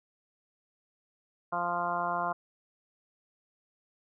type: harmonic tone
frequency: 174.2 Hz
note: F3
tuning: 4 cents flat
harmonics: 1 / 2 / 3 / 4 / 5 / 6 / 7 / 8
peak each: -43 / -44 / -42 / -33 / -38 / -33 / -38 / -38 dBFS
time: 1.52-2.33 s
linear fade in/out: 10 ms
effects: none